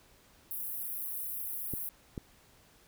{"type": "high-pass noise", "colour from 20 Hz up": "pink", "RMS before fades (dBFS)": -38, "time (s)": [0.51, 1.89], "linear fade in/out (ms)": 0, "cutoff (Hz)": 11000, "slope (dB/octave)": 48}
{"type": "clicks", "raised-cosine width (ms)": 3, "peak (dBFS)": -24, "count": 2, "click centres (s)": [1.737, 2.178]}
{"effects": ["pink hiss -62 dBFS RMS until 2.87 s"]}